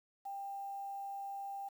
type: tone with quantisation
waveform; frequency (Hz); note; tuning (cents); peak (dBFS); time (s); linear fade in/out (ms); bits
sine; 793; G5; +20; -40; 0.25-1.69; 10; 10
effects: none